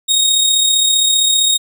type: tone with amplitude modulation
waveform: 25% pulse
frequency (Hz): 3740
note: A#7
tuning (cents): +5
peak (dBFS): -5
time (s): 0.08-1.58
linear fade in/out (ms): 20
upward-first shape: sine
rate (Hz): 35.3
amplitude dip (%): 40
effects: none